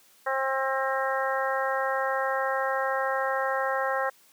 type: harmonic tone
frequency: 266.7 Hz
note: C4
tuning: 33 cents sharp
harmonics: 2 / 3 / 4 / 5 / 6 / 7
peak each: -29 / -31 / -32 / -33 / -34 / -34 dBFS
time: 0.26-4.1 s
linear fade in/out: 10 ms
effects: white hiss -59 dBFS RMS until 4.32 s + high-pass 150 Hz 12 dB/octave